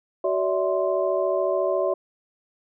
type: tone cluster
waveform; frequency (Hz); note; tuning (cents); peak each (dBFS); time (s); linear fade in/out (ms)
sine; 377.3 / 574 / 648 / 1045; F#4 / D5 / E5 / C6; +34 / -40 / -30 / -2; -26 / -24 / -25 / -32; 0.24-1.94; 5
effects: none